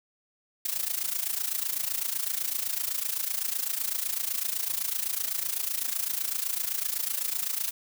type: noise with amplitude modulation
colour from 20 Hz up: blue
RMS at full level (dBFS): -27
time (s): 0.65-7.71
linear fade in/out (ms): 5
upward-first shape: sine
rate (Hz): 27.9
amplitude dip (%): 80
effects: none

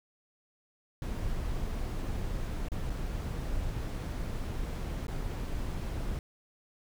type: noise with dropouts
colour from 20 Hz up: brown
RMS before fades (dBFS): -34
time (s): 1.02-6.19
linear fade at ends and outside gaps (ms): 1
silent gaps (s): 2.685-2.718 / 2.898-2.902 / 5.069-5.081
effects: none

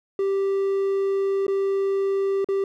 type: tone with dropouts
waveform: triangle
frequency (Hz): 391.7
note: G4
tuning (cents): -1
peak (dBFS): -18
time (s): 0.19-2.64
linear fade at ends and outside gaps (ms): 2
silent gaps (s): 1.467-1.48 / 2.445-2.487
effects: none

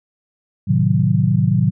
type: chord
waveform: sine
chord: A diminished seventh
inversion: none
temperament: equal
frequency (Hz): 110 / 130.81 / 155.56 / 185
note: A2 / C3 / Eb3 / Gb3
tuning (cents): 0 / 0 / 0 / 0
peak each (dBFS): -18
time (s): 0.67-1.71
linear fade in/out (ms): 20
effects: none

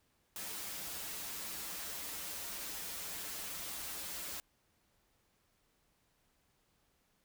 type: noise with comb filter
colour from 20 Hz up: white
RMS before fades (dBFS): -43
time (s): 0.36-4.4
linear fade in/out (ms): 0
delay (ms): 8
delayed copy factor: -0.75
effects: pink hiss -75 dBFS RMS until 7.24 s

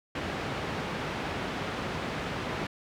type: band-pass noise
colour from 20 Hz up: pink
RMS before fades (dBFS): -34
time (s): 0.15-2.67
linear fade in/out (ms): 5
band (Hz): 100 to 2800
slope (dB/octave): 12
effects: none

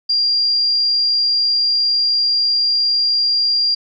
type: tone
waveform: sine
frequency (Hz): 4779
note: D8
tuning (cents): +29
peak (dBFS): -13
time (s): 0.09-3.75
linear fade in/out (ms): 10
effects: none

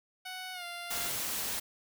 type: tone with pitch glide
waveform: 10% pulse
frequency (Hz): 742 to 696.3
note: F#5 to F5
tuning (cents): +5 to -5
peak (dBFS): -31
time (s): 0.25-1.1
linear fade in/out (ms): 10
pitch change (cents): -110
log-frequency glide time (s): 0.53-0.64
type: noise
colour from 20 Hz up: white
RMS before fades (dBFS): -35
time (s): 0.9-1.6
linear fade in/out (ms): 10
type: clicks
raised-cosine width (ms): 0.5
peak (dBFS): -27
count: 2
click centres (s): 0.977 / 1.058
effects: none

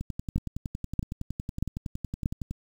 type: two click trains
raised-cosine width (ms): 5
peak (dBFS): -20 / -13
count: 28 / 4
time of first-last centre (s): 0.01-2.51 / 0.36-2.259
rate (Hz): 10.8 / 1.58
effects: 8-bit

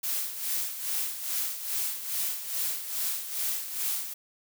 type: noise with tremolo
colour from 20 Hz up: blue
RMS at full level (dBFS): -29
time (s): 0.03-4.14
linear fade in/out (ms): 10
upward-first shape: sine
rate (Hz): 2.4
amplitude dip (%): 65
effects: none

